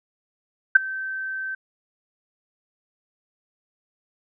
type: tone with ADSR envelope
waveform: sine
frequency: 1548 Hz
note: G6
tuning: 22 cents flat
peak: -5 dBFS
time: 0.75-1.55 s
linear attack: 9 ms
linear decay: 13 ms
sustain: -22 dB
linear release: 6 ms
effects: none